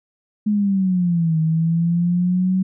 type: exponential two-way sweep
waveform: sine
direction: down then up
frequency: 212.9 to 158.2 to 189 Hz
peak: -15 dBFS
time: 0.46-2.63 s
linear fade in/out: 10 ms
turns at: 1.39 s
effects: none